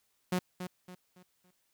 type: tone with echo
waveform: sawtooth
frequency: 181.6 Hz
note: F#3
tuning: 32 cents flat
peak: -24 dBFS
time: 0.32-0.39 s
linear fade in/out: 5 ms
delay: 280 ms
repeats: 4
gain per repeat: -9 dB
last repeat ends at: 1.51 s
effects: white hiss -75 dBFS RMS until 1.73 s